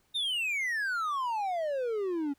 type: exponential sweep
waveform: triangle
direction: down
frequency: 3729 to 273.6 Hz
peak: -27 dBFS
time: 0.14-2.34 s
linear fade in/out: 20 ms
effects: pink hiss -70 dBFS RMS until 2.38 s